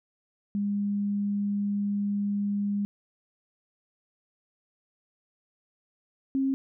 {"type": "tone pair in turn", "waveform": "sine", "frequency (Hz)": [203, 268.9], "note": ["G#3", "C4"], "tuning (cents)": [-39, 47], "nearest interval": "perfect fourth", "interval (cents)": 486, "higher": "second", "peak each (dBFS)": [-25, -23], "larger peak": "second", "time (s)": [[0.55, 2.85], [6.35, 6.54]], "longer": "first", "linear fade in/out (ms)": 0, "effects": []}